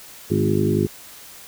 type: harmonic tone with a mistuned harmonic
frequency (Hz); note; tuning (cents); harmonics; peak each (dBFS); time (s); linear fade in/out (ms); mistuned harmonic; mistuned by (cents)
51; G#1; -31; 2 / 3 / 4 / 5 / 6 / 7 / 8; -24 / -24 / -24 / -27 / -27 / -22 / -25; 0.3-0.87; 10; 4; +32
effects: white hiss -42 dBFS RMS until 1.47 s